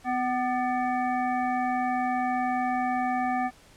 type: harmonic tone with a mistuned harmonic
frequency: 250.9 Hz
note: B3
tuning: 28 cents sharp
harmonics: 1 / 3 / 5 / 7 / 9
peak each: -30 / -26 / -36 / -36 / -40 dBFS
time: 0.04-3.51 s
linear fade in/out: 50 ms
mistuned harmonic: 5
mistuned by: -67 cents
effects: pink hiss -55 dBFS RMS until 3.76 s + low-pass 10000 Hz 12 dB/octave